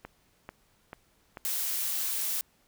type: click train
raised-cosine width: 0.5 ms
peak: -25 dBFS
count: 4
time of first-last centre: 0.05-1.372 s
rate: 2.27 Hz
type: noise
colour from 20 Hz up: blue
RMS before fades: -31 dBFS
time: 1.45-2.41 s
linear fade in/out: 0 ms
effects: pink hiss -67 dBFS RMS until 2.67 s